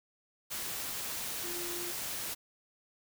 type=tone in noise; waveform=sine; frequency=349.2 Hz; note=F4; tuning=in tune; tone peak=-42 dBFS; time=1.43-1.92 s; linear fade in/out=20 ms; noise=white; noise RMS=-38 dBFS; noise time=0.5-2.35 s; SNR=-7 dB; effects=none